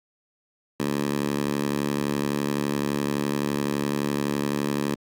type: tone with high-pass filter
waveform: 10% pulse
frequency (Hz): 71.8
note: D2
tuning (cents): -39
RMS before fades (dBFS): -26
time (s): 0.8-4.95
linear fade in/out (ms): 0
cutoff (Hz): 200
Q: 1.3
effects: Opus 48 kbps